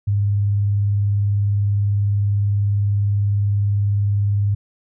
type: tone with vibrato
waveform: sine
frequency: 101.6 Hz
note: G#2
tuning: 38 cents flat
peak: -15 dBFS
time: 0.07-4.55 s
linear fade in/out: 10 ms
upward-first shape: sine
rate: 20 Hz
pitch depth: 47 cents each way
effects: none